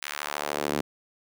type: tone with high-pass filter sweep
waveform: sawtooth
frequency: 73.42 Hz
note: D2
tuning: in tune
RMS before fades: -31 dBFS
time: 0.02-0.81 s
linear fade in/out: 5 ms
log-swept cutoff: 2000 to 250 Hz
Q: 1.1
effects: none